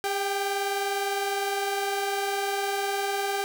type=tone pair together; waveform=sawtooth; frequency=401.9 / 784 Hz; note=G4 / G5; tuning=+43 / 0 cents; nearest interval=octave; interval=1157 cents; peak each=-25 dBFS; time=0.04-3.44 s; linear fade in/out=0 ms; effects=8-bit

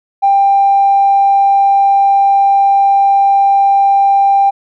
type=tone with tanh clipping; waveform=triangle; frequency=792 Hz; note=G5; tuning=18 cents sharp; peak=-6 dBFS; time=0.22-4.51 s; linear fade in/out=20 ms; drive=4 dB; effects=none

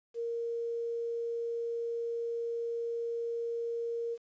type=tone with quantisation; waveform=sine; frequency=466.2 Hz; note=A#4; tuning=in tune; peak=-32 dBFS; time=0.14-4.18 s; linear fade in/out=50 ms; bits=10; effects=resampled to 16000 Hz

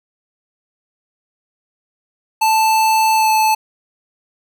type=tone with pitch glide; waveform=square; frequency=880 to 871.4 Hz; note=A5 to A5; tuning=0 to -17 cents; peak=-12 dBFS; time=2.41-3.55 s; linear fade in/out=10 ms; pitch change=-17 cents; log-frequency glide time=3.15-3.3 s; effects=none

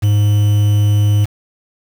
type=tone with quantisation; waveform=triangle; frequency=103.83 Hz; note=G#2; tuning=in tune; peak=-7 dBFS; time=0.02-1.26 s; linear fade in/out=20 ms; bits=5; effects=none

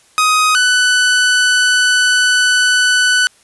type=tone pair in turn; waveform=sawtooth; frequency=1254 / 1494 Hz; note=D#6 / F#6; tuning=+13 / +16 cents; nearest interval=minor third; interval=303 cents; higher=second; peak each=-6 dBFS; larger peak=neither; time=0.18-0.55 / 0.55-3.27 s; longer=second; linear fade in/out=0 ms; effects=white hiss -50 dBFS RMS until 3.43 s + resampled to 24000 Hz

